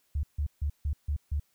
sine tone bursts, 73 Hz, D2, 10 cents flat, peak -26 dBFS, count 6, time 0.15-1.398 s, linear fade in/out 5 ms, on 83 ms, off 150 ms, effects white hiss -71 dBFS RMS until 1.54 s

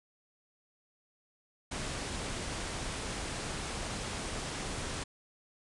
pink low-pass noise, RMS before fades -38 dBFS, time 1.71-5.04 s, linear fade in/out 10 ms, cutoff 10000 Hz, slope 96 dB/octave, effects none

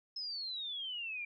sine exponential sweep, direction down, 5220 to 2349 Hz, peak -38 dBFS, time 0.16-1.25 s, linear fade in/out 5 ms, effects none

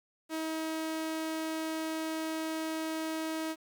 sawtooth tone, 318.7 Hz, D#4, 42 cents sharp, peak -29 dBFS, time 0.29-3.56 s, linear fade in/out 50 ms, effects 10-bit

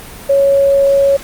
sine tone, 554.4 Hz, C#5, in tune, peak -7 dBFS, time 0.29-1.17 s, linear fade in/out 10 ms, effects pink hiss -32 dBFS RMS until 1.23 s + Opus 32 kbps

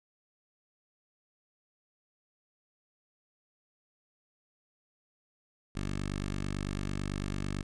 10% pulse tone with notch filter, 49 Hz, G1, in tune, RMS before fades -35 dBFS, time 5.75-7.63 s, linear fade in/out 10 ms, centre 740 Hz, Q 1.7, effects resampled to 22050 Hz

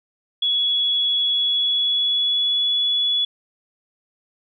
sine tone with pitch glide, 3372 to 3405 Hz, G#7 to G#7, +26 to +42 cents, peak -17 dBFS, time 0.42-3.25 s, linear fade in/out 5 ms, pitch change +16 cents, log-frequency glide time 1.32-2.75 s, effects none

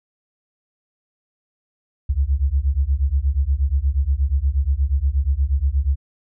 sine beating tone pair, 65 / 73.4 Hz, C2 / D2, -11 / 0 cents, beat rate 8.4 Hz, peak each -19 dBFS, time 2.09-5.96 s, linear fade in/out 10 ms, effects none

